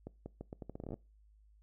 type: accelerating click train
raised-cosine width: 2 ms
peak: -30 dBFS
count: 15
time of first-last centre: 0.07-0.941 s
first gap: 190 ms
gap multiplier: 0.79
effects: noise-tail reverb RT60 0.3 s tail -23 dB re dry + added 52 Hz sine -61 dBFS peak until 1.62 s